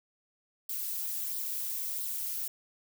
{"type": "noise with flanger", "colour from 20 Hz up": "violet", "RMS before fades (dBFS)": -35, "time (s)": [0.69, 2.48], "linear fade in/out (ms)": 5, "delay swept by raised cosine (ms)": [0.21, 3.01], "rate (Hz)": 1.5, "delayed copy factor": 0.5, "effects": []}